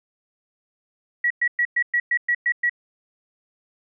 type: tone bursts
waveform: sine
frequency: 1925 Hz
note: B6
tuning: 45 cents flat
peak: -17 dBFS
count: 9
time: 1.24-2.696 s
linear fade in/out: 5 ms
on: 64 ms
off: 110 ms
effects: none